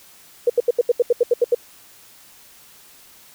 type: tone bursts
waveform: sine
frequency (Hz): 481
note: B4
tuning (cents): -46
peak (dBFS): -11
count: 11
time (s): 0.47-1.548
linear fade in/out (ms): 5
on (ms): 28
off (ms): 77
effects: white hiss -48 dBFS RMS until 3.34 s